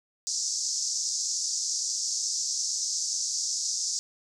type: band-pass noise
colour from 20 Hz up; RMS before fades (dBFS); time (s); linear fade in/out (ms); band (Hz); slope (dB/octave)
white; -30; 0.27-3.99; 0; 5000 to 7000; 48
effects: none